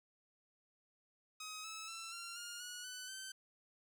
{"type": "tone with pitch steps", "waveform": "10% pulse", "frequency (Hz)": [1265, 1301.3, 1338.7, 1377.1, 1416.6, 1457.3, 1499.1, 1542.2], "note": ["D#6", "E6", "E6", "F6", "F6", "F#6", "F#6", "G6"], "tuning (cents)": [28, -23, 26, -25, 24, -27, 22, -29], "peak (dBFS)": -37, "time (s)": [1.4, 3.32], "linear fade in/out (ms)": 5, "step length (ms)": 240, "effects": []}